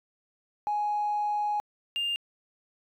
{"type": "tone pair in turn", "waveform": "triangle", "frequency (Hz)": [834, 2805], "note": ["G#5", "F7"], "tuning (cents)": [7, 7], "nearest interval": "octave + major sixth", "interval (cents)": 2100, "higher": "second", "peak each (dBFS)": [-22, -24], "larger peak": "first", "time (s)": [[0.67, 1.6], [1.96, 2.16]], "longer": "first", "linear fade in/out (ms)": 0, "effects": ["tanh soft clip ceiling -23 dBFS"]}